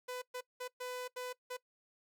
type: tone bursts at uneven times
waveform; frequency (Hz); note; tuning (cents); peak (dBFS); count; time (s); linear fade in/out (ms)
sawtooth; 500; B4; +21; -36; 6; 0.08-0.22 / 0.34-0.41 / 0.6-0.68 / 0.8-1.08 / 1.16-1.33 / 1.5-1.57; 10
effects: noise-tail reverb RT60 0.1 s tail -20 dB re dry